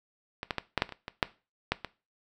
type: clicks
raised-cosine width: 0.3 ms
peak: -18 / -13 / -13 / -9 / -7 / -28 / -23 / -20 / -6 / -9 / -18 dBFS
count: 11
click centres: 0.431 / 0.508 / 0.583 / 0.777 / 0.821 / 0.892 / 0.923 / 1.081 / 1.228 / 1.72 / 1.847 s
effects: noise-tail reverb RT60 0.3 s tail -18 dB re dry